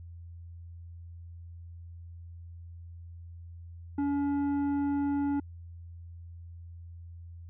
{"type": "tone with tanh clipping", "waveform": "sine", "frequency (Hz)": 283.9, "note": "C#4", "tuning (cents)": 41, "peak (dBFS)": -28, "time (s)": [3.98, 5.4], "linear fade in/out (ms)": 5, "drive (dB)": 9, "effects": ["added 85 Hz sine -43 dBFS peak until 7.49 s"]}